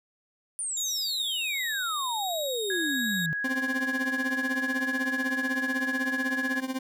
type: exponential sweep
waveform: sine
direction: down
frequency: 9520 to 150 Hz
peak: -29 dBFS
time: 0.59-3.33 s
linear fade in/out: 0 ms
type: tone with vibrato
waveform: sawtooth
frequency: 3754 Hz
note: A#7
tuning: 11 cents sharp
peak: -29 dBFS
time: 0.77-3.26 s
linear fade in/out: 2 ms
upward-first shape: sine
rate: 1.4 Hz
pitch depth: 18 cents each way
type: tone with pitch glide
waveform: sine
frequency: 1661 to 1680.3 Hz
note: G#6 to G#6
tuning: 0 to +20 cents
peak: -28 dBFS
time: 2.7-6.6 s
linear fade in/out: 2 ms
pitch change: +20 cents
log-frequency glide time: 3.33-4.88 s
type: tone with tremolo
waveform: 40% pulse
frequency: 261.6 Hz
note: C4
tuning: in tune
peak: -25 dBFS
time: 3.44-6.79 s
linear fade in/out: 5 ms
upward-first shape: triangle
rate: 16 Hz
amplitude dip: 90%
effects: none